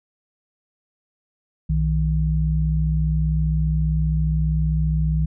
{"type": "tone pair together", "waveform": "sine", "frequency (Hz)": [61.74, 156.79], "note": ["B1", "D#3"], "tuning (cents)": [0, 14], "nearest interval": "octave + major third", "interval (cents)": 1614, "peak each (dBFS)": -20, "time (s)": [1.69, 5.26], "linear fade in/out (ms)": 10, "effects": []}